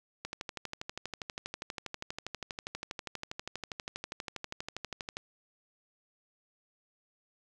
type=click train; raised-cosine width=0.2 ms; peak=-20 dBFS; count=62; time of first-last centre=0.25-5.169 s; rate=12.4 Hz; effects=none